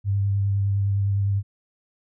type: tone with vibrato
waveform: sine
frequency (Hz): 99.5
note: G2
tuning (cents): +26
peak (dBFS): -19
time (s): 0.04-1.43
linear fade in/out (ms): 50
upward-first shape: sine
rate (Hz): 9.8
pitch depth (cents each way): 17
effects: none